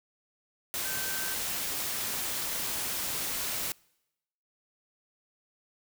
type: tone in noise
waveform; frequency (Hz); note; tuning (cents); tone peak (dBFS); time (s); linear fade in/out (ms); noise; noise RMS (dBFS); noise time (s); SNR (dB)
sine; 1547; G6; -23; -39; 0.85-1.34; 0; white; -33; 0.74-3.72; -9
effects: noise-tail reverb RT60 0.9 s tail -26 dB re dry